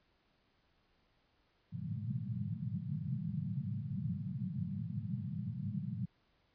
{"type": "band-pass noise", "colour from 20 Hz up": "pink", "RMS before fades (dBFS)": -39, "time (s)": [1.72, 6.06], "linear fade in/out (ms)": 20, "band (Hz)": [100, 210], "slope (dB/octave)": 96, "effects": ["pink hiss -74 dBFS RMS until 6.54 s", "resampled to 11025 Hz"]}